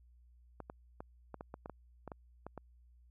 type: clicks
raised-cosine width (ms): 1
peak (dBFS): -30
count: 12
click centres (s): 0.603 / 0.699 / 1.005 / 1.343 / 1.409 / 1.541 / 1.659 / 1.697 / 2.077 / 2.118 / 2.466 / 2.577
effects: added 60 Hz sine -60 dBFS peak until 3.1 s

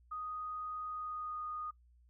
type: tone with pitch glide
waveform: sine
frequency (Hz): 1244.5 to 1233.1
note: D#6 to D#6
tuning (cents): 0 to -16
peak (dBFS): -39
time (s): 0.11-1.71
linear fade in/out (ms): 10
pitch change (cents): -16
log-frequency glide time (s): 0.88-1.44
effects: noise-tail reverb RT60 0.1 s tail -17 dB re dry + added 60 Hz sine -62 dBFS peak until 2.09 s

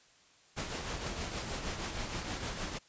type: noise with tremolo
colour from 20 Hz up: pink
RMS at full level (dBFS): -36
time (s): 0.56-2.79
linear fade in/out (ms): 20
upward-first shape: triangle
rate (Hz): 6.4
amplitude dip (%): 50
effects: white hiss -63 dBFS RMS until 2.88 s + resampled to 16000 Hz

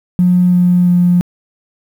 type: tone with pitch steps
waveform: triangle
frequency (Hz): 179.3 / 178.06 / 176.83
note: F3 / F3 / F3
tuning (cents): +46 / +34 / +22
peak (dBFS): -3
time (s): 0.19-1.21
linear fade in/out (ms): 0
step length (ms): 340
effects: tanh soft clip ceiling -5 dBFS + 7-bit

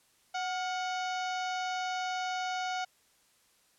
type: harmonic tone with a mistuned harmonic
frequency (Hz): 740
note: F#5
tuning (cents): 0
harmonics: 1 / 2 / 3 / 4 / 5 / 6 / 7 / 8 / 9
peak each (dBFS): -33 / -39 / -43 / -45 / -47 / -49 / -50 / -51 / -52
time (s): 0.34-2.85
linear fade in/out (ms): 10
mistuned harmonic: 2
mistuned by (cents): -67
effects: white hiss -67 dBFS RMS until 3.78 s + low-pass 11000 Hz 12 dB/octave

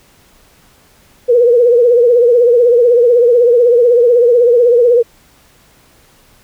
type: tone with vibrato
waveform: sine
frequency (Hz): 480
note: B4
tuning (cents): -49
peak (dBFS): -5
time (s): 1.28-5.03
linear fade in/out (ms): 20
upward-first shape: triangle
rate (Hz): 16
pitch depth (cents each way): 94
effects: pink hiss -48 dBFS RMS until 6.43 s

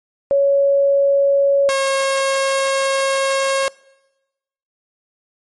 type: tone pair in turn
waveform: sine / sawtooth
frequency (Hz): 558 / 542.1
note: C#5 / C#5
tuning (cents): +11 / -39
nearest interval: minor second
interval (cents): 50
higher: first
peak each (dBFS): -11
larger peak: neither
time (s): 0.31-1.69 / 1.69-3.68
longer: second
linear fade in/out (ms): 0
effects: noise-tail reverb RT60 1.0 s tail -23 dB re dry + MP3 48 kbps

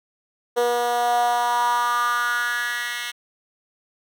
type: tone with high-pass filter sweep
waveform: 10% pulse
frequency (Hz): 240.6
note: B3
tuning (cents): -45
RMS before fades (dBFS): -22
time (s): 0.56-3.12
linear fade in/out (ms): 20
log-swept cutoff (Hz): 490 to 2300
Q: 4.8
effects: none

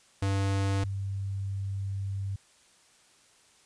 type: tone pair in turn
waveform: square / sine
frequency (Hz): 98 / 98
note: G2 / G2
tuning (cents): 0 / 0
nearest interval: unison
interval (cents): 0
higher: neither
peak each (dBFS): -26 / -30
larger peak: first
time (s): 0.22-0.84 / 0.84-2.36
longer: second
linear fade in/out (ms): 5
effects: white hiss -61 dBFS RMS until 3.65 s + resampled to 22050 Hz

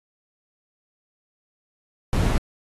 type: noise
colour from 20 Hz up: brown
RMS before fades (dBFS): -20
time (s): 2.13-2.38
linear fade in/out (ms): 0
effects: AAC 32 kbps

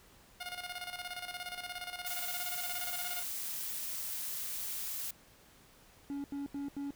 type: tone with tremolo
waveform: 10% pulse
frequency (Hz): 715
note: F5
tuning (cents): +41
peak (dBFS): -30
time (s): 0.4-3.23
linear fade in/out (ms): 10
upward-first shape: square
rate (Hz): 17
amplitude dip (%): 65
type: noise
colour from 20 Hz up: blue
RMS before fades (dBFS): -39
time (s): 2.06-5.11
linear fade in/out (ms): 5
type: tone bursts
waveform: triangle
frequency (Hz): 281.8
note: C#4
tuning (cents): +29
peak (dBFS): -34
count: 4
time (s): 6.1-6.906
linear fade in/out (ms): 0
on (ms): 140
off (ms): 82
effects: pink hiss -61 dBFS RMS until 6.95 s

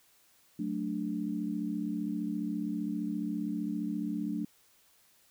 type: chord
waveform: sine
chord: D major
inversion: first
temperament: equal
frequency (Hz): 185 / 220 / 293.7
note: F#3 / A3 / D4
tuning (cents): 0 / 0 / 0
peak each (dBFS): -37 / -35 / -35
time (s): 0.59-4.45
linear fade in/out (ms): 5
effects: white hiss -65 dBFS RMS until 5.3 s

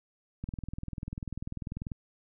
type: click train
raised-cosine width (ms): 5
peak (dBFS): -24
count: 31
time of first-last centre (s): 0.44-1.918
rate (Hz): 20.3
effects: none

